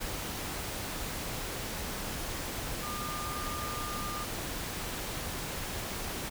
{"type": "tone in noise", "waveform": "sine", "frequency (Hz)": 1206, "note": "D6", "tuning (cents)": 46, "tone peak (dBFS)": -38, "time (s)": [2.82, 4.25], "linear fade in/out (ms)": 20, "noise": "pink", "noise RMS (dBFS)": -37, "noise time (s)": [0, 6.3], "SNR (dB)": -4, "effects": []}